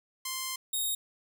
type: tone pair in turn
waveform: 5% pulse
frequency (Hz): 1046.5 / 3729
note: C6 / A#7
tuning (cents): 0 / 0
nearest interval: octave + minor seventh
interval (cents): 2200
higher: second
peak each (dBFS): -21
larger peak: neither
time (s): 0.25-0.56 / 0.73-0.95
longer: first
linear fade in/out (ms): 5
effects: none